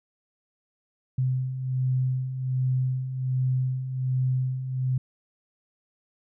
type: beating tone pair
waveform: sine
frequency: 128 / 129.3 Hz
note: C3 / C3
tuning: -38 / -20 cents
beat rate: 1.3 Hz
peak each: -31 / -24 dBFS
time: 1.18-4.98 s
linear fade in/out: 5 ms
effects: none